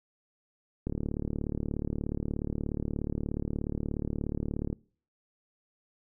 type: click train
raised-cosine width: 3 ms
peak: -19 dBFS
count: 143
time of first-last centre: 0.87-4.729 s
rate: 36.8 Hz
effects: noise-tail reverb RT60 0.5 s tail -26 dB re dry